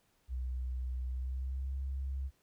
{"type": "tone with pitch glide", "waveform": "sine", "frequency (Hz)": [63, 67.13], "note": ["B1", "C2"], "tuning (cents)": [35, 45], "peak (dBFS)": -34, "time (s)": [0.28, 2.31], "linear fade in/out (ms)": 50, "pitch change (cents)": 110, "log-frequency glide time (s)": [1.09, 1.75], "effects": ["pink hiss -73 dBFS RMS until 2.42 s"]}